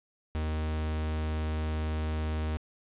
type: tone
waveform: 45% pulse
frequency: 77.9 Hz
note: D#2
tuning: 3 cents sharp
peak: -29 dBFS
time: 0.35-2.57 s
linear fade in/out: 0 ms
effects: resampled to 8000 Hz + 10-bit